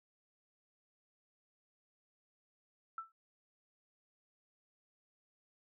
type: tone with exponential decay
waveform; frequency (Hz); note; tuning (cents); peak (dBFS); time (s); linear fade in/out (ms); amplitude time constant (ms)
sine; 1328; E6; +12; -36; 2.98-3.12; 2; 30
effects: none